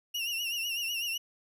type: tone with vibrato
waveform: 35% pulse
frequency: 2800 Hz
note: F7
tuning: 4 cents sharp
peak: -29 dBFS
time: 0.14-1.18 s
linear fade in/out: 10 ms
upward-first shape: triangle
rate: 8 Hz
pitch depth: 93 cents each way
effects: none